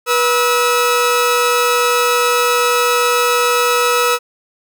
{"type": "tone pair together", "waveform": "sawtooth", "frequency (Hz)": [485.1, 1296.1], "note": ["B4", "E6"], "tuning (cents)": [-31, -30], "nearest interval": "octave + perfect fourth", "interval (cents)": 1701, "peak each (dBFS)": -11, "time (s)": [0.06, 4.19], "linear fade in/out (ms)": 50, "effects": []}